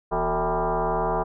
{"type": "tone with frequency modulation", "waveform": "sine", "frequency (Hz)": 164.81, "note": "E3", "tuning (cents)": 0, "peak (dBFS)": -21, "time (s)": [0.11, 1.24], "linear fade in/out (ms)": 20, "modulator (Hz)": 204, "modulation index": 4.8, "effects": []}